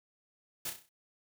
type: noise with echo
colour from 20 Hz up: white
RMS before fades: -37 dBFS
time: 0.65-0.7 s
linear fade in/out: 5 ms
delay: 32 ms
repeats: 6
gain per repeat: -6 dB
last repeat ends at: 0.892 s
effects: none